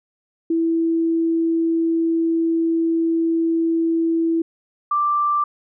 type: tone pair in turn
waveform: sine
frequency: 329.6 / 1177 Hz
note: E4 / D6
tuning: 0 / +3 cents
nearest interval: octave + minor seventh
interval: 2203 cents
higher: second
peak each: -16 / -16 dBFS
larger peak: neither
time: 0.5-4.42 / 4.91-5.44 s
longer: first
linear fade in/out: 5 ms
effects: none